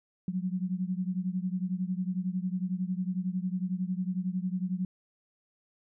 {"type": "beating tone pair", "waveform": "sine", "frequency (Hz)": [180.1, 191.1], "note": ["F#3", "G3"], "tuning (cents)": [-46, -44], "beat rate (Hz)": 11, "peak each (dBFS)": [-31, -33], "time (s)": [0.28, 4.85], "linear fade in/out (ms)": 2, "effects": []}